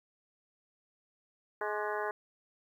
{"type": "harmonic tone with a mistuned harmonic", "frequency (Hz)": 210.5, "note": "G#3", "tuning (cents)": 24, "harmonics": [2, 3, 4, 5, 6, 7, 8, 9], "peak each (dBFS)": [-37, -40, -39, -40, -45, -42, -42, -47], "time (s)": [1.61, 2.11], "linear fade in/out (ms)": 2, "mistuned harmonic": 6, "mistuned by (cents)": -87, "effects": ["11-bit"]}